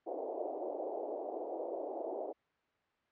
white band-pass noise, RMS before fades -40 dBFS, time 0.06-2.33 s, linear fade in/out 20 ms, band 320 to 740 Hz, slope 48 dB/octave, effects white hiss -75 dBFS RMS until 3.11 s + low-pass 2000 Hz 12 dB/octave

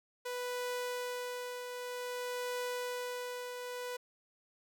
sawtooth tone with tremolo, 493.9 Hz, B4, in tune, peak -31 dBFS, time 0.25-3.97 s, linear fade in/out 10 ms, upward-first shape triangle, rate 0.53 Hz, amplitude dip 50%, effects none

